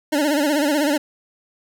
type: tone with vibrato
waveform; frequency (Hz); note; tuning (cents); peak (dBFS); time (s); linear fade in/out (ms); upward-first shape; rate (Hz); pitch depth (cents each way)
25% pulse; 293.7; D4; 0; -13; 0.12-0.98; 10; sine; 16; 100
effects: none